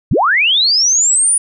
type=linear sweep; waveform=sine; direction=up; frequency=54.4 to 9760 Hz; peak=-9 dBFS; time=0.11-1.38 s; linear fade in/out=5 ms; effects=none